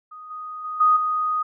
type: tone with level steps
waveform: sine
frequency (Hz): 1244.5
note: D#6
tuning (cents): 0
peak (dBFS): -37 / -31 / -27 / -13 / -20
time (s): 0.11-1.43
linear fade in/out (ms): 10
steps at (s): 0.3 / 0.64 / 0.8 / 0.96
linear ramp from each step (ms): 10
effects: none